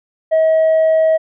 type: tone with tanh clipping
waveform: sine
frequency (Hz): 639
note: D#5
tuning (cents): +46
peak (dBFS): -10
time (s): 0.31-1.18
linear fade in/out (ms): 20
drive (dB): 1
effects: none